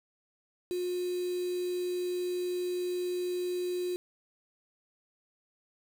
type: tone with quantisation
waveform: sine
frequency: 358.8 Hz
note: F4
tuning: 47 cents sharp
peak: -30 dBFS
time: 0.71-3.96 s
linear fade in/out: 0 ms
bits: 7
effects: none